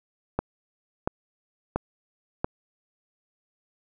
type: click train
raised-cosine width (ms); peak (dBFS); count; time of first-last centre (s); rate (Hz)
1; -10; 4; 0.39-2.445; 1.46
effects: none